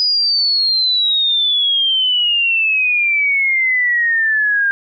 sine exponential sweep, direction down, 4979 to 1597 Hz, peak -12 dBFS, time 0-4.71 s, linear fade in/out 0 ms, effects none

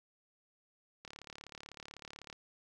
click train, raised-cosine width 0.2 ms, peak -30 dBFS, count 47, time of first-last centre 1.05-2.328 s, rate 36 Hz, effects none

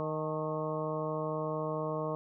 harmonic tone with a mistuned harmonic, 155.56 Hz, D#3, in tune, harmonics 1 / 2 / 3 / 4 / 5 / 6 / 7 / 8, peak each -38 / -41 / -37 / -37 / -49 / -44 / -40 / -52 dBFS, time 0-2.15 s, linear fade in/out 0 ms, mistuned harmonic 6, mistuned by -59 cents, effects none

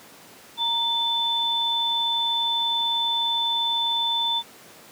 sine tone pair together, 932.3 / 3520 Hz, A#5 / A7, 0 / 0 cents, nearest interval octave + major seventh, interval 2300 cents, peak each -27 / -22 dBFS, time 0.57-4.43 s, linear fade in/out 50 ms, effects pink hiss -47 dBFS RMS until 4.91 s + high-pass 200 Hz 12 dB/octave

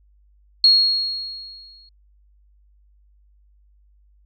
sine tone with exponential decay, 4299 Hz, C8, 46 cents sharp, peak -8 dBFS, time 0.64-1.89 s, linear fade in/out 2 ms, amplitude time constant 270 ms, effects added 50 Hz sine -53 dBFS peak until 4.25 s

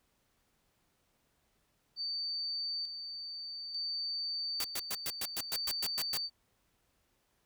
sine tone with tremolo, 4581 Hz, D8, 44 cents flat, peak -34 dBFS, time 1.96-6.3 s, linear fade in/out 50 ms, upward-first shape square, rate 0.56 Hz, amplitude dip 50%
white noise bursts, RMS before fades -36 dBFS, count 11, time 4.6-6.173 s, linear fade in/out 2 ms, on 43 ms, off 110 ms
effects pink hiss -75 dBFS RMS until 7.45 s

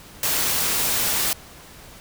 white noise, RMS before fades -22 dBFS, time 0.23-1.33 s, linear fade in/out 2 ms, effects pink hiss -44 dBFS RMS until 2 s

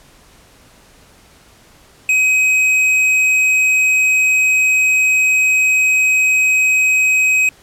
sine tone with tanh clipping, 2529 Hz, D#7, 28 cents sharp, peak -12 dBFS, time 2.09-7.49 s, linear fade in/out 2 ms, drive 10 dB, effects pink hiss -47 dBFS RMS until 7.62 s + low-pass 12000 Hz 12 dB/octave

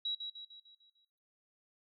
sine tone with echo, 3878 Hz, B7, 32 cents flat, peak -33 dBFS, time 0.05-0.15 s, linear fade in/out 5 ms, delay 150 ms, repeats 6, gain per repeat -6 dB, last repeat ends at 1.05 s, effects noise-tail reverb RT60 0.9 s tail -20 dB re dry

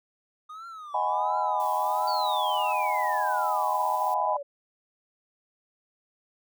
triangle tone with vibrato, 1219 Hz, D#6, 36 cents flat, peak -37 dBFS, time 0.49-2.73 s, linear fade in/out 10 ms, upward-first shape triangle, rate 1.4 Hz, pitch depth 220 cents each way
sine chord, G# minor seventh, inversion second, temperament just, 623 / 747.5 / 830.6 / 996.7 Hz, D#5 / F#5 / G#5 / B5, +2 / +17 / 0 / +16 cents, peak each -33 / -32 / -28 / -27 dBFS, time 0.94-4.37 s, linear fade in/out 5 ms
blue noise, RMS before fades -46 dBFS, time 1.6-4.14 s, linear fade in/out 0 ms
sine exponential sweep, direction down, 4642 to 556 Hz, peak -33 dBFS, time 2.07-4.43 s, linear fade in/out 10 ms
effects none

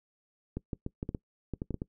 clicks, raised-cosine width 3 ms, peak -21 dBFS, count 11, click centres 0.57 / 0.732 / 0.864 / 1.029 / 1.091 / 1.148 / 1.537 / 1.619 / 1.707 / 1.743 / 1.819 s, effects noise-tail reverb RT60 0.1 s tail -22 dB re dry

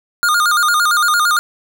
square tone with vibrato, 1318.5 Hz, E6, in tune, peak -12 dBFS, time 0.23-1.39 s, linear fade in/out 0 ms, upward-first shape square, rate 8.8 Hz, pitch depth 130 cents each way, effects none

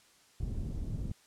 pink low-pass noise, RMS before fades -36 dBFS, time 0.4-1.12 s, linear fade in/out 5 ms, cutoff 170 Hz, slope 12 dB/octave, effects white hiss -63 dBFS RMS until 1.26 s + low-pass 9000 Hz 12 dB/octave

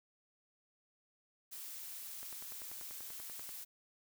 blue noise, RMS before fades -47 dBFS, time 1.51-3.65 s, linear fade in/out 20 ms
click train, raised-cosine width 0.5 ms, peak -38 dBFS, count 14, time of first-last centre 2.23-3.492 s, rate 10.3 Hz
effects none

